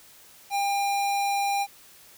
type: tone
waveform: square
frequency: 801 Hz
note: G5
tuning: 37 cents sharp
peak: -24 dBFS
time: 0.5-1.67 s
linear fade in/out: 50 ms
effects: white hiss -52 dBFS RMS until 2.17 s